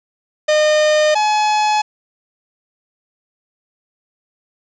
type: tone pair in turn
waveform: 45% pulse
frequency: 610 / 848.8 Hz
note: D#5 / G#5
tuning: -34 / +38 cents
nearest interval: tritone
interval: 572 cents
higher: second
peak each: -11 / -13 dBFS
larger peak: first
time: 0.48-1.15 / 1.15-1.82 s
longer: neither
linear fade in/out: 10 ms
effects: resampled to 16000 Hz + 7-bit